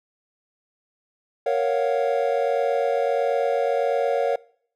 triangle chord, Gb major seventh, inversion first, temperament equal, 466.2 / 554.4 / 698.5 / 740 Hz, Bb4 / Db5 / F5 / Gb5, 0 / 0 / 0 / 0 cents, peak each -22 / -21 / -25 / -27 dBFS, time 1.46-4.36 s, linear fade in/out 5 ms, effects noise-tail reverb RT60 0.6 s tail -23 dB re dry

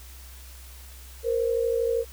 sine tone pair together, 465.3 / 518 Hz, A#4 / C5, -3 / -17 cents, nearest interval major second, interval 186 cents, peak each -23 / -28 dBFS, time 1.23-2.05 s, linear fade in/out 50 ms, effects added 64 Hz sine -43 dBFS peak until 2.12 s + white hiss -49 dBFS RMS until 2.12 s

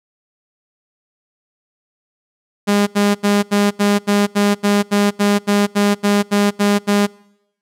sawtooth tone bursts, 203.8 Hz, G#3, 32 cents flat, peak -8 dBFS, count 16, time 2.67-7.07 s, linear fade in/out 20 ms, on 200 ms, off 80 ms, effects noise-tail reverb RT60 0.9 s tail -26 dB re dry + low-pass 12000 Hz 12 dB/octave

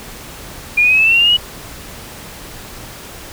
sine exponential sweep, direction up, 2395 to 2952 Hz, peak -8 dBFS, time 0.77-1.37 s, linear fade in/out 10 ms, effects pink hiss -33 dBFS RMS until 3.32 s

